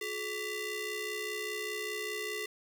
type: ring-modulated tone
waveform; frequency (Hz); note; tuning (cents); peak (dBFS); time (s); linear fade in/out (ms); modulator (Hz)
sawtooth; 785; G5; +2; -28; 0.01-2.46; 5; 1210
effects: none